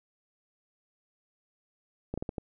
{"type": "slowing click train", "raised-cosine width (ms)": 2, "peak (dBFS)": -20, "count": 5, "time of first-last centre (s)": [2.14, 2.382], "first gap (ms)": 36, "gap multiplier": 1.36, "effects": []}